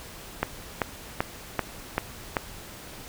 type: click train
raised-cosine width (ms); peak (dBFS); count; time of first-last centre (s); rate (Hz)
0.5; -8; 6; 0.43-2.368; 2.58
effects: pink hiss -43 dBFS RMS until 3.08 s